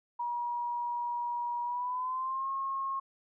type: tone with pitch glide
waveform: sine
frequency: 958 to 1081.5 Hz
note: A#5 to C#6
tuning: +47 to -43 cents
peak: -31 dBFS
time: 0.19-3 s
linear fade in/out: 10 ms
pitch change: +210 cents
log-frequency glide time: 1.63-2.49 s
effects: none